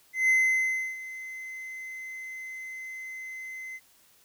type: tone with ADSR envelope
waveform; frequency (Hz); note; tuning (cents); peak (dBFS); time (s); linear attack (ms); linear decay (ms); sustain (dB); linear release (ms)
triangle; 2054; C7; -33; -17; 0.13-3.8; 160; 670; -18; 45
effects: white hiss -61 dBFS RMS until 4.24 s